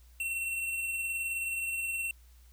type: tone with tremolo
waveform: square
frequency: 2714 Hz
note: E7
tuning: 50 cents sharp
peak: -31 dBFS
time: 0.2-2.11 s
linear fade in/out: 2 ms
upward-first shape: sine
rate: 19 Hz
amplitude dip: 30%
effects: added 60 Hz sine -54 dBFS peak until 2.52 s + white hiss -66 dBFS RMS until 2.52 s